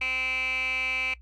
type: tone with band-pass filter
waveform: 15% pulse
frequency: 258.7 Hz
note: C4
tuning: 19 cents flat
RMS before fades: -29 dBFS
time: 0.01-1.14 s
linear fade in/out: 5 ms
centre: 2400 Hz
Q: 9.4
effects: noise-tail reverb RT60 0.1 s tail -19 dB re dry + added 60 Hz sine -47 dBFS peak until 1.21 s